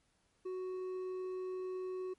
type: tone with hard clipping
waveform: triangle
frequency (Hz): 370.7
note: F#4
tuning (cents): +3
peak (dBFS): -39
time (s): 0.45-2.14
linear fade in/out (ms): 10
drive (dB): 7
effects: pink hiss -75 dBFS RMS until 2.18 s + MP3 48 kbps